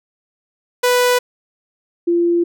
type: tone pair in turn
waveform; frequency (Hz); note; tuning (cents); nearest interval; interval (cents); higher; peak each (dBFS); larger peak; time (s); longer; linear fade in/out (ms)
sawtooth / sine; 493.9 / 343.8; B4 / F4; 0 / -27; tritone; 627; first; -8 / -12; first; 0.83-1.19 / 2.07-2.44; second; 10
effects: none